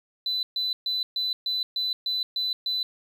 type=tone bursts; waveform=sine; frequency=4003 Hz; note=B7; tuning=23 cents sharp; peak=-23 dBFS; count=9; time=0.26-2.83 s; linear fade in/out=2 ms; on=170 ms; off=130 ms; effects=tanh soft clip ceiling -21 dBFS + 9-bit